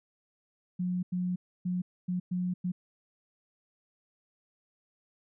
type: tone bursts at uneven times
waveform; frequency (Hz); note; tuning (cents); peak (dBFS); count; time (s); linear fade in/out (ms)
sine; 180.3; F#3; -45; -28; 6; 0.79-1.03 / 1.12-1.36 / 1.65-1.82 / 2.08-2.2 / 2.31-2.54 / 2.64-2.72; 10
effects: none